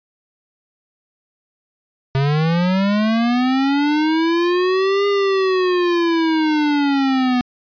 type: linear two-way sweep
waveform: square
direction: up then down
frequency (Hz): 133 to 405.3 to 245.6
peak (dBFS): -15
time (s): 2.15-7.41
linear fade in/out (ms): 0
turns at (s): 5.07
effects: resampled to 11025 Hz